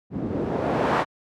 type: noise with low-pass filter sweep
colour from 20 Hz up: white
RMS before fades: -24 dBFS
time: 0.1-1.05 s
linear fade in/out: 50 ms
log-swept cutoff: 210 to 1200 Hz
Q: 1.1
effects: high-pass 100 Hz 12 dB/octave